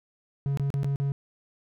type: tone with dropouts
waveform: triangle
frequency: 139.4 Hz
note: C#3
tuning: 10 cents sharp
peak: -22 dBFS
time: 0.46-1.12 s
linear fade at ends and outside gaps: 0 ms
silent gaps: 0.573-0.597 / 0.703-0.741 / 0.832-0.845 / 0.959-1 s
effects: none